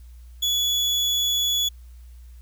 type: tone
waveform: 35% pulse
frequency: 3406 Hz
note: G#7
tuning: 43 cents sharp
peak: -18 dBFS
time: 0.42-1.69 s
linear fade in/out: 10 ms
effects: added 60 Hz sine -41 dBFS peak until 2.41 s + white hiss -62 dBFS RMS until 2.41 s